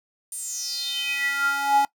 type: tone with high-pass filter sweep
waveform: square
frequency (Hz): 279.7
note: C#4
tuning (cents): +16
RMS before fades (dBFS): -25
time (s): 0.32-1.85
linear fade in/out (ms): 2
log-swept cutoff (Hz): 9400 to 720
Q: 7
effects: noise-tail reverb RT60 0.1 s tail -21 dB re dry